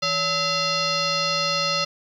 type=tone with frequency modulation; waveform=sine; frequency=2756 Hz; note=F7; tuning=24 cents flat; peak=-20 dBFS; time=0.02-1.85 s; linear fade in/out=10 ms; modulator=730 Hz; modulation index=3.3; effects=9-bit